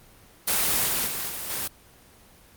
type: noise with level steps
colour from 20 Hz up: white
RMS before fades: -23 / -25 / -30 / -33 / -29 dBFS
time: 0.47-1.68 s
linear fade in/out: 10 ms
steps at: 0.86 / 1.06 / 1.28 / 1.49 s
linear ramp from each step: 20 ms
effects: pink hiss -53 dBFS RMS until 2.56 s + Opus 24 kbps